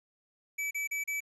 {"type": "tone bursts", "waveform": "square", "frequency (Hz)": 2300, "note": "D7", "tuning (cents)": -37, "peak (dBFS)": -32, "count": 4, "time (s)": [0.58, 1.205], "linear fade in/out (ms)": 10, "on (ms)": 130, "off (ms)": 35, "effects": ["resampled to 32000 Hz", "11-bit"]}